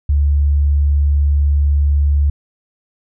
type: tone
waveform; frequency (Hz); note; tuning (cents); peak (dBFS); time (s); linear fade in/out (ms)
sine; 72; D2; -34; -10; 0.09-2.3; 5
effects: none